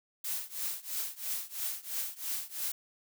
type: noise with tremolo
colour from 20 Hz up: blue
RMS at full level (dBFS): -33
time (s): 0.24-2.72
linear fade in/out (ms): 5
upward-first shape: triangle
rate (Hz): 3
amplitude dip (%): 95
effects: none